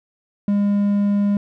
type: tone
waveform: triangle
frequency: 203 Hz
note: G#3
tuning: 39 cents flat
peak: -13 dBFS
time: 0.48-1.37 s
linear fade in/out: 2 ms
effects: none